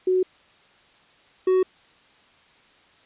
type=tone pair in turn; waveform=sine / triangle; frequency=370 / 372.6 Hz; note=F#4 / F#4; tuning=0 / +12 cents; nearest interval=unison; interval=12 cents; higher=second; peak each=-17 / -14 dBFS; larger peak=second; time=0.07-0.23 / 1.47-1.63 s; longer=neither; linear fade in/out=5 ms; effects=white hiss -56 dBFS RMS until 3.05 s + resampled to 8000 Hz